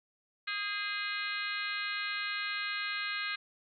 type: harmonic tone with a mistuned harmonic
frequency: 415.2 Hz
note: G#4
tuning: in tune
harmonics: 3 / 4 / 5 / 6 / 7 / 8 / 9 / 10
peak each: -42 / -38 / -39 / -41 / -45 / -47 / -45 / -42 dBFS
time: 0.47-3.36 s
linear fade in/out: 10 ms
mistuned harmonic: 4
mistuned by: -46 cents
effects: none